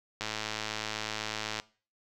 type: click train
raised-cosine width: 0.2 ms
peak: -16 dBFS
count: 151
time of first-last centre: 0.21-1.599 s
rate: 108 Hz
effects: noise-tail reverb RT60 0.4 s tail -21 dB re dry